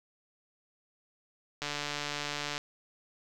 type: click train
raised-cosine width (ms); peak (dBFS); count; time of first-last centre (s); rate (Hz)
0.2; -17; 141; 1.62-2.579; 146
effects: none